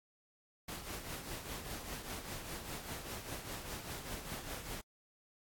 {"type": "noise with tremolo", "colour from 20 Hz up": "pink", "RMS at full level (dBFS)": -42, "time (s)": [0.68, 4.81], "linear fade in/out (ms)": 5, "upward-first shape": "triangle", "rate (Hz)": 5, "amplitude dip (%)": 60, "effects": ["AAC 64 kbps"]}